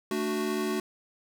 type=chord; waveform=square; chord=D major; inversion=second; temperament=equal; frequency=220 / 293.7 / 370 Hz; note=A3 / D4 / F#4; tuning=0 / 0 / 0 cents; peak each=-33 / -35 / -31 dBFS; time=0.11-0.8 s; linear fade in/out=2 ms; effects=none